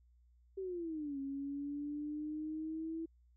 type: exponential two-way sweep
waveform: sine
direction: down then up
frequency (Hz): 391.3 to 272.8 to 328.5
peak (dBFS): -38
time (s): 0.57-3.06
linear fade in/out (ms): 10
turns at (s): 1.19
effects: added 60 Hz sine -64 dBFS peak until 3.36 s